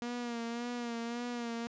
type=tone with vibrato; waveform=sawtooth; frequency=237.2 Hz; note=A#3; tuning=30 cents sharp; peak=-32 dBFS; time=0.02-1.67 s; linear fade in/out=0 ms; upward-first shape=sine; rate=1.8 Hz; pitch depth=42 cents each way; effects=resampled to 16000 Hz + 12-bit